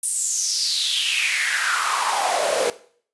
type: noise with high-pass filter sweep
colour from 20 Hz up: pink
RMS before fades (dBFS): -22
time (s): 0.03-2.7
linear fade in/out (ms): 2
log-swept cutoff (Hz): 9400 to 460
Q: 5.8
effects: noise-tail reverb RT60 0.5 s tail -17 dB re dry + resampled to 24000 Hz